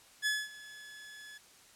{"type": "tone with ADSR envelope", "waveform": "sawtooth", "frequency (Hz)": 1708, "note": "G#6", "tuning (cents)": 48, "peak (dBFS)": -24, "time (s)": [0.22, 1.38], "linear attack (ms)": 42, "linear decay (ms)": 220, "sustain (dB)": -20, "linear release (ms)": 7, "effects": ["white hiss -59 dBFS RMS until 1.75 s", "low-pass 10000 Hz 12 dB/octave"]}